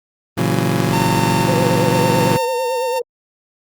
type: chord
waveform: 25% pulse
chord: F# dominant seventh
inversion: first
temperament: just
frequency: 115.62 / 138.75 / 166.5 / 185 Hz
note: A#2 / C#3 / E3 / F#3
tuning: -14 / +2 / +18 / 0 cents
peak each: -17 dBFS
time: 0.37-2.37 s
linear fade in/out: 10 ms
type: tone with tremolo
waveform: 45% pulse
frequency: 909 Hz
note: A#5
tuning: 44 cents flat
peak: -19 dBFS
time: 0.92-3 s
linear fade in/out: 20 ms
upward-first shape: square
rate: 0.98 Hz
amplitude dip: 30%
type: tone with vibrato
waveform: sine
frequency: 503 Hz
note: B4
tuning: 32 cents sharp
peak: -18 dBFS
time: 1.48-3.02 s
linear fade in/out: 5 ms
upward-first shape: sine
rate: 9 Hz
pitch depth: 80 cents each way
effects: Opus 32 kbps